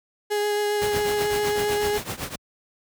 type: tone with vibrato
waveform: 35% pulse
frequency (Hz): 415.3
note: G#4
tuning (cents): 0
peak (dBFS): -20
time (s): 0.3-1.99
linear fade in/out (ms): 20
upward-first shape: sine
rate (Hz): 7.4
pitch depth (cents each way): 11
type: noise with tremolo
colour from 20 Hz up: pink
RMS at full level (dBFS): -28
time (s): 0.81-2.36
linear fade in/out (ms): 10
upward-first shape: triangle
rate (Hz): 7.9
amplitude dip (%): 90
effects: high-pass 60 Hz 12 dB/octave